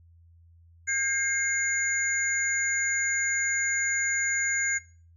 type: tone cluster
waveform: sine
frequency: 1607 / 2129 / 6750 Hz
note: G6 / C7 / G#8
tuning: +43 / +30 / +27 cents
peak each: -29 dBFS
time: 0.87-4.79 s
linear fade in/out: 20 ms
effects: noise-tail reverb RT60 0.4 s tail -18 dB re dry + added 84 Hz sine -53 dBFS peak until 5.16 s